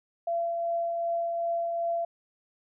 sine tone with tremolo, 679 Hz, F5, 49 cents flat, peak -25 dBFS, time 0.27-2.05 s, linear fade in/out 5 ms, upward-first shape triangle, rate 2.6 Hz, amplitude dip 30%, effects none

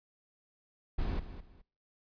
brown noise with echo, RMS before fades -32 dBFS, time 0.98-1.2 s, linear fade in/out 10 ms, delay 210 ms, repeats 2, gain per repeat -12 dB, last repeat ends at 1.62 s, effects noise-tail reverb RT60 0.5 s tail -25 dB re dry + resampled to 11025 Hz

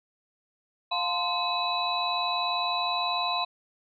sine tone cluster, 705 / 883 / 1036 / 2563 / 3943 Hz, F5 / A5 / C6 / E7 / B7, +16 / +6 / -17 / -49 / -4 cents, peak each -31 / -37 / -30 / -35 / -30 dBFS, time 0.91-3.45 s, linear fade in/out 10 ms, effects none

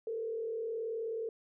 sine tone with frequency modulation, 451.6 Hz, A4, 45 cents sharp, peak -34 dBFS, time 0.07-1.29 s, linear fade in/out 2 ms, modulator 39.1 Hz, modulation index 0.64, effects none

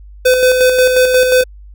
square tone with tremolo, 507 Hz, B4, 45 cents sharp, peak -7 dBFS, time 0.25-1.44 s, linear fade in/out 10 ms, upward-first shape square, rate 5.6 Hz, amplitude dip 40%, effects added 50 Hz sine -33 dBFS peak until 1.74 s

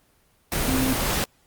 sine tone in noise, 261.6 Hz, C4, in tune, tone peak -22 dBFS, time 0.68-0.93 s, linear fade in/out 0 ms, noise pink, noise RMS -24 dBFS, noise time 0.52-1.24 s, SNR -1 dB, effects pink hiss -62 dBFS RMS until 1.46 s + Opus 24 kbps

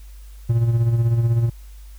triangle tone with tremolo, 116.5 Hz, A#2, 1 cent flat, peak -11 dBFS, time 0.49-1.5 s, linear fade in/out 10 ms, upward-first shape sine, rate 16 Hz, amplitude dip 50%, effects added 50 Hz sine -37 dBFS peak until 1.98 s + white hiss -54 dBFS RMS until 1.98 s

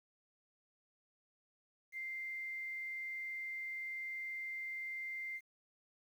sine tone with quantisation, 2093 Hz, C7, in tune, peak -40 dBFS, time 1.92-5.41 s, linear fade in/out 50 ms, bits 11, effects none

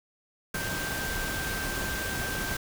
sine tone in noise, 1568 Hz, G6, in tune, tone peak -34 dBFS, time 0.54-2.57 s, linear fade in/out 5 ms, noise pink, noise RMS -33 dBFS, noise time 0.54-2.57 s, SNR -4 dB, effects none

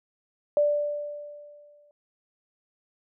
sine tone with exponential decay, 587.3 Hz, D5, in tune, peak -17 dBFS, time 0.57-1.91 s, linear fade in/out 1 ms, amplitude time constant 290 ms, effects none

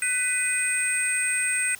sine tone cluster, 1502 / 1992 / 2496 / 8470 Hz, F#6 / B6 / D#7 / C9, +26 / +14 / +5 / +20 cents, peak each -31 / -29 / -28 / -25 dBFS, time 0.02-1.75 s, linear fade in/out 2 ms, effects white hiss -46 dBFS RMS until 1.79 s

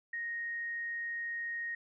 sine tone, 1867 Hz, A#6, 2 cents sharp, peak -35 dBFS, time 0.13-1.75 s, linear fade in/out 5 ms, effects none

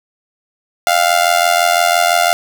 sawtooth tone with amplitude modulation, 699 Hz, F5, 1 cent sharp, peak -3 dBFS, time 0.87-2.33 s, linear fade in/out 0 ms, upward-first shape sine, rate 85.9 Hz, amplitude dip 80%, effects none

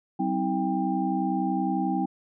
sine tone cluster, 189.3 / 260.2 / 320.4 / 794 Hz, F#3 / C4 / E4 / G5, +40 / -9 / -49 / +22 cents, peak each -29 dBFS, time 0.19-2.06 s, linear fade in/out 10 ms, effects none

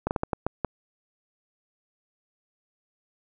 slowing click train, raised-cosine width 1 ms, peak -11 dBFS, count 7, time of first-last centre 0.07-0.647 s, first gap 39 ms, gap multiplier 1.36, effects none

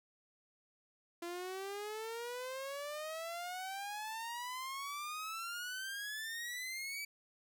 sawtooth exponential sweep, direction up, 340 to 2314 Hz, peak -37 dBFS, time 1.22-7.05 s, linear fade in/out 5 ms, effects none

